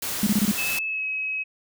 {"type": "noise", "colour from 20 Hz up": "white", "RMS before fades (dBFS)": -29, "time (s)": [0.02, 0.79], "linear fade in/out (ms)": 5}
{"type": "tone bursts", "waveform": "sine", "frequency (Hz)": 207.7, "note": "G#3", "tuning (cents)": 0, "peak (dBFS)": -17, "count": 5, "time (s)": [0.23, 0.514], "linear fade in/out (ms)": 2, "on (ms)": 36, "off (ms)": 26}
{"type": "tone with pitch glide", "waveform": "sine", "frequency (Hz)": [2609, 2555], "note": ["E7", "D#7"], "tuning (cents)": [-18, 45], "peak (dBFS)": -25, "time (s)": [0.57, 1.44], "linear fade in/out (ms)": 20, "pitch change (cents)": -37, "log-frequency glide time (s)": [0.84, 1.05]}
{"effects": []}